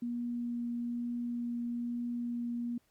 sine tone with vibrato, 238.9 Hz, A#3, 43 cents sharp, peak -33 dBFS, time 0.02-2.78 s, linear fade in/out 5 ms, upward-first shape triangle, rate 1.1 Hz, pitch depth 8 cents each way, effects pink hiss -73 dBFS RMS until 2.9 s + Opus 48 kbps

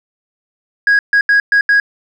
sine tone bursts at uneven times, 1651 Hz, G#6, 11 cents flat, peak -5 dBFS, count 5, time 0.87-0.99 / 1.13-1.21 / 1.29-1.4 / 1.52-1.61 / 1.69-1.8 s, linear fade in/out 2 ms, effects tanh soft clip ceiling -6 dBFS

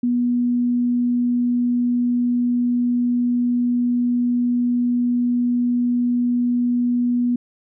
sine tone, 243.2 Hz, B3, 26 cents flat, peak -16 dBFS, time 0.03-7.36 s, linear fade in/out 5 ms, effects none

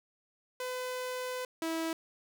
sawtooth tone pair in turn, 505 / 325.8 Hz, B4 / E4, +39 / -20 cents, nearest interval minor sixth, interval 759 cents, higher first, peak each -31 / -28 dBFS, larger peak second, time 0.6-1.45 / 1.62-1.93 s, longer first, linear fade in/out 2 ms, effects none

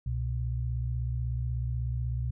sine tone pair together, 65.41 / 121.71 Hz, C2 / B2, 0 / -25 cents, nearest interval major seventh, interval 1075 cents, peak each -31 / -31 dBFS, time 0.06-2.31 s, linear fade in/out 5 ms, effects none

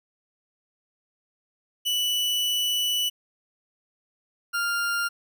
40% pulse tone pair in turn, 2965 / 1399.3 Hz, F#7 / F6, +3 / +3 cents, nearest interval octave + minor second, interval 1300 cents, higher first, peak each -22 / -23 dBFS, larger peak first, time 1.85-3.1 / 4.53-5.09 s, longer first, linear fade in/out 20 ms, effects none

